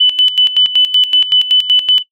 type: tone with tremolo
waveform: sine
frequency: 2999 Hz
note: F#7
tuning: 23 cents sharp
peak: -5 dBFS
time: 0-2.03 s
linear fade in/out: 10 ms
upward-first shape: square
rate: 5.3 Hz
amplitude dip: 75%
effects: noise-tail reverb RT60 0.1 s tail -17 dB re dry